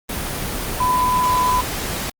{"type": "tone in noise", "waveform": "sine", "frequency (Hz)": 1002, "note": "B5", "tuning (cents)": 25, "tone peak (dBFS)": -15, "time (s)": [0.8, 1.61], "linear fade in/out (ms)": 5, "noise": "pink", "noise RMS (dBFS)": -25, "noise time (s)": [0.09, 2.1], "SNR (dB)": 7, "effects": ["Opus 24 kbps"]}